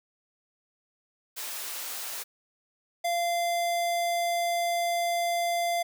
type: high-pass noise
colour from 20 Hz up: white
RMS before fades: -36 dBFS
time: 1.36-2.24 s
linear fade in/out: 20 ms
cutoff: 490 Hz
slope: 12 dB/octave
type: tone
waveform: square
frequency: 690 Hz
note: F5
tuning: 21 cents flat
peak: -26 dBFS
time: 3.04-5.83 s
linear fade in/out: 10 ms
effects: none